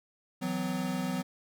square tone cluster, 164.8 / 185.2 / 253.5 Hz, E3 / F#3 / B3, 0 / +2 / +45 cents, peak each -39 / -34 / -35 dBFS, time 0.41-1.23 s, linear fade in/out 20 ms, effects none

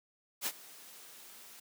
white noise with ADSR envelope, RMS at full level -33 dBFS, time 0.41-1.6 s, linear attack 55 ms, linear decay 51 ms, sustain -20 dB, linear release 6 ms, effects high-pass 200 Hz 12 dB/octave

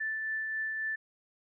sine tone with tremolo, 1760 Hz, A6, in tune, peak -30 dBFS, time 0-0.96 s, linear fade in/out 10 ms, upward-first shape triangle, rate 3.7 Hz, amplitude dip 30%, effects none

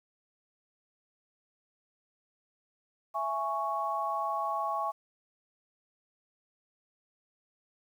sine chord, C# minor, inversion first, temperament just, 665.2 / 831.5 / 1108.7 Hz, E5 / G#5 / C#6, +16 / +2 / 0 cents, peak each -36 / -34 / -32 dBFS, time 3.14-4.92 s, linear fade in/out 20 ms, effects 10-bit

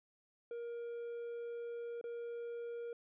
triangle tone with dropouts, 471.1 Hz, A#4, 18 cents sharp, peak -39 dBFS, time 0.51-2.93 s, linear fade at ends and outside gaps 2 ms, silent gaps 2.013-2.04 s, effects resampled to 8000 Hz

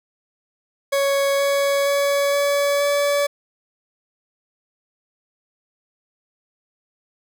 40% pulse tone with pitch steps, 556 / 560.2 / 564.4 / 568.7 / 573 Hz, C#5 / C#5 / C#5 / C#5 / D5, +5 / +18 / +31 / +44 / -43 cents, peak -16 dBFS, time 0.92-3.27 s, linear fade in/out 10 ms, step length 470 ms, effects 9-bit

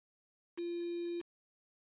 sine tone with quantisation, 344.5 Hz, F4, 24 cents flat, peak -36 dBFS, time 0.57-1.22 s, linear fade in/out 20 ms, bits 8, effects resampled to 8000 Hz

